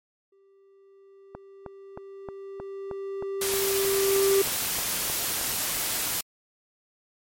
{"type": "tone with exponential growth", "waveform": "triangle", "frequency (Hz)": 392, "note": "G4", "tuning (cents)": 0, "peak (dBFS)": -16, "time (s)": [0.32, 4.42], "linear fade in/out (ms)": 5, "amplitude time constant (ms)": 890}
{"type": "click train", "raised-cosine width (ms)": 1, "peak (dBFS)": -22, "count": 14, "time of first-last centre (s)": [1.35, 5.412], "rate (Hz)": 3.2}
{"type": "noise", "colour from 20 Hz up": "white", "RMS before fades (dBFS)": -28, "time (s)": [3.41, 6.21], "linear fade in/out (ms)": 5}
{"effects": ["MP3 64 kbps"]}